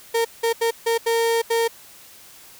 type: tone bursts at uneven times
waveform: 35% pulse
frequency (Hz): 460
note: A#4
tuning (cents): -23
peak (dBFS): -16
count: 6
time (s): 0.14-0.25 / 0.43-0.53 / 0.61-0.71 / 0.86-0.98 / 1.06-1.42 / 1.5-1.68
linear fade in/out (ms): 10
effects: white hiss -46 dBFS RMS until 2.59 s